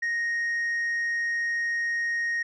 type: tone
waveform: sine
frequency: 1867 Hz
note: A#6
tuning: 2 cents sharp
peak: -22 dBFS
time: 0.02-2.43 s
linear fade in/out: 10 ms
effects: tanh soft clip ceiling -24 dBFS